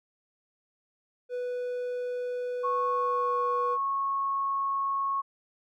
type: tone with pitch glide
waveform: triangle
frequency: 493.9 to 488.2 Hz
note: B4 to B4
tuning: 0 to -20 cents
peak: -28 dBFS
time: 1.29-3.78 s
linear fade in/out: 50 ms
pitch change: -20 cents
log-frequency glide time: 2.87-3.39 s
type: tone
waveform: sine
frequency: 1098 Hz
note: C#6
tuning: 17 cents flat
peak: -26 dBFS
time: 2.63-5.22 s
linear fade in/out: 20 ms
effects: none